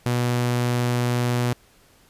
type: tone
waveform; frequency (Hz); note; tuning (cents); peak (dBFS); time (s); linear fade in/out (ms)
sawtooth; 122; B2; -21; -16; 0.06-1.53; 0
effects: pink hiss -56 dBFS RMS until 2.09 s + resampled to 32000 Hz